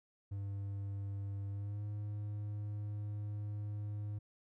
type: tone with pitch glide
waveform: triangle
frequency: 99.6 to 104.01 Hz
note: G2 to G#2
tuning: +28 to +3 cents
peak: -36 dBFS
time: 0.31-4.19 s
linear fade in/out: 10 ms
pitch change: +75 cents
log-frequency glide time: 1.5-1.84 s
effects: none